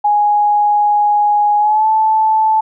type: tone with pitch glide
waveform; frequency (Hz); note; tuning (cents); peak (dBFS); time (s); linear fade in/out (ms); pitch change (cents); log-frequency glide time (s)
sine; 830.6 to 873.9; G#5 to A5; 0 to -12; -9; 0.04-2.61; 10; +88; 1.58-1.87
effects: none